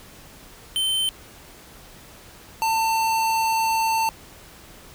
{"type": "tone pair in turn", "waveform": "square", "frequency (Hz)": [3090, 895.6], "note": ["G7", "A5"], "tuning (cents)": [-26, 30], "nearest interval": "octave + major sixth", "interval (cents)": 2144, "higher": "first", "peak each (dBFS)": [-21, -20], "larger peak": "second", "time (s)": [[0.76, 1.09], [2.62, 4.09]], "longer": "second", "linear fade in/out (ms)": 0, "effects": ["pink hiss -46 dBFS RMS until 4.94 s"]}